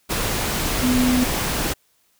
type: tone in noise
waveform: sine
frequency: 250.7 Hz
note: B3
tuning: 26 cents sharp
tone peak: -16 dBFS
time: 0.82-1.25 s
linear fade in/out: 20 ms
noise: pink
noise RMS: -23 dBFS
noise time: 0.09-1.74 s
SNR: +4 dB
effects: white hiss -63 dBFS RMS until 2.19 s